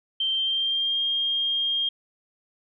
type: tone with pitch glide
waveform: sine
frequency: 3136 to 3220 Hz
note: G7 to G7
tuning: 0 to +46 cents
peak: -22 dBFS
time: 0.2-1.89 s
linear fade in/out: 5 ms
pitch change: +46 cents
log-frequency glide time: 0.31-1.01 s
effects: none

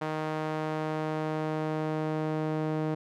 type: tone with band-pass filter sweep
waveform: sawtooth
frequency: 155.56 Hz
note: D#3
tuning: in tune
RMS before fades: -31 dBFS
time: 0.01-2.95 s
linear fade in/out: 10 ms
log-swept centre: 830 to 410 Hz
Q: 0.75
effects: none

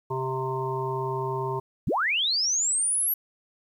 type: harmonic tone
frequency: 131.1 Hz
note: C3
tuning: 4 cents sharp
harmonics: 1 / 3 / 5 / 7 / 8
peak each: -32 / -30 / -40 / -32 / -35 dBFS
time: 0.1-1.6 s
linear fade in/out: 10 ms
type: linear sweep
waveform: sine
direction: up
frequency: 61.6 to 11840 Hz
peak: -22 dBFS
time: 1.87-3.14 s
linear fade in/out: 5 ms
effects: 10-bit

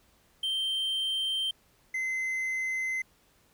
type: tone pair in turn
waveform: triangle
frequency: 3136 / 2057 Hz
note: G7 / C7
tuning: 0 / -30 cents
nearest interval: perfect fifth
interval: 730 cents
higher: first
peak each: -26 / -27 dBFS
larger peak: first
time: 0.43-1.51 / 1.94-3.02 s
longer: neither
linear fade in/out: 5 ms
effects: pink hiss -65 dBFS RMS until 3.53 s

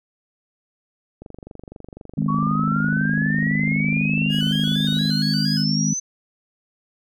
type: click train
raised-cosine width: 2 ms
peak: -24 dBFS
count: 94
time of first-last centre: 1.22-5.095 s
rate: 24 Hz
type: harmonic tone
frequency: 51.91 Hz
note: G#1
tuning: in tune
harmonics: 3 / 4 / 5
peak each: -22 / -22 / -26 dBFS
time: 2.17-5.94 s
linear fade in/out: 10 ms
type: exponential sweep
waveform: sine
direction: up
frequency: 1100 to 6200 Hz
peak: -23 dBFS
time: 2.28-6 s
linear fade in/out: 10 ms
type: tone with vibrato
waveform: sawtooth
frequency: 1568 Hz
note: G6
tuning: in tune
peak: -30 dBFS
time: 4.29-5.65 s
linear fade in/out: 50 ms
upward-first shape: square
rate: 4.3 Hz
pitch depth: 92 cents each way
effects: none

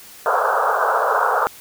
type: band-pass noise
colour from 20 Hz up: white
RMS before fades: -18 dBFS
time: 0.26-1.47 s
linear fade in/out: 0 ms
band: 430 to 1500 Hz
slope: 96 dB/octave
effects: white hiss -42 dBFS RMS until 1.6 s

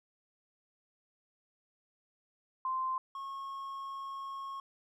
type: tone pair in turn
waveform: sine / triangle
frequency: 1042 / 1090.3 Hz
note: C6 / C#6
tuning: -7 / -29 cents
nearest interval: minor second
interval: 78 cents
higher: second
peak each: -31 / -37 dBFS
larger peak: first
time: 2.65-2.98 / 3.15-4.6 s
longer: second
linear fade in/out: 2 ms
effects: none

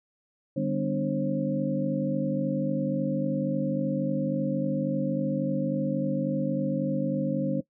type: tone cluster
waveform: sine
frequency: 150.4 / 199.6 / 252.5 / 296.1 / 536 Hz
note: D3 / G3 / B3 / D4 / C5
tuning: +42 / +32 / +39 / +14 / +42 cents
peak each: -31 dBFS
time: 0.56-7.61 s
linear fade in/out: 10 ms
effects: noise-tail reverb RT60 0.1 s tail -19 dB re dry

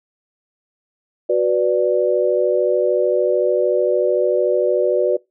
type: chord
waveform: sine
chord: B minor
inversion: second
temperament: equal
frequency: 370 / 493.9 / 587.3 Hz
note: F#4 / B4 / D5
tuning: 0 / 0 / 0 cents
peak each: -18 dBFS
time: 1.29-5.17 s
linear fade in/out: 10 ms
effects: noise-tail reverb RT60 0.2 s tail -23 dB re dry

